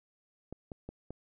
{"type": "clicks", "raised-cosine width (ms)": 2, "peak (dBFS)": -28, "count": 4, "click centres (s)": [0.526, 0.718, 0.89, 1.106], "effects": []}